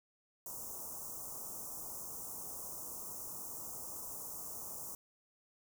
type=band-stop noise; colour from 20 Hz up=white; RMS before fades=-45 dBFS; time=0.46-4.95 s; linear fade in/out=2 ms; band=1200 to 5900 Hz; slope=48 dB/octave; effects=none